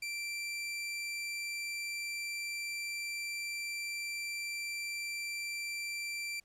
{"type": "tone", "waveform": "sawtooth", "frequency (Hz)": 2349, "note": "D7", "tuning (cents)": 0, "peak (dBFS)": -33, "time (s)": [0.02, 6.4], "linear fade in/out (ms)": 5, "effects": ["pink hiss -72 dBFS RMS until 6.44 s", "low-pass 11000 Hz 12 dB/octave"]}